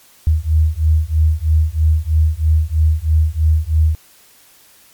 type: beating tone pair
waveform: sine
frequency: 77 / 80.1 Hz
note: D#2 / E2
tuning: -17 / -49 cents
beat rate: 3.1 Hz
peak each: -14 dBFS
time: 0.27-3.95 s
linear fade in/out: 0 ms
effects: white hiss -48 dBFS RMS until 4.93 s + MP3 96 kbps